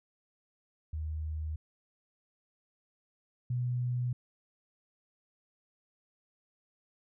sine tone pair in turn, 77.78 / 123.47 Hz, D#2 / B2, 0 / 0 cents, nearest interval minor sixth, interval 800 cents, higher second, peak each -33 / -29 dBFS, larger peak second, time 0.93-1.56 / 3.5-4.13 s, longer neither, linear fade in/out 5 ms, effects none

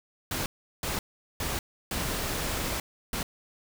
pink noise bursts at uneven times, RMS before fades -31 dBFS, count 5, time 0.31-0.46 / 0.83-0.99 / 1.4-1.59 / 1.91-2.8 / 3.13-3.23 s, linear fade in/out 2 ms, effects none

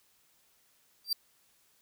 45% pulse tone with exponential growth, 4700 Hz, D8, 1 cent sharp, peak -23 dBFS, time 1.04-1.13 s, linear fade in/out 5 ms, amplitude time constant 19 ms, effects white hiss -68 dBFS RMS until 1.81 s

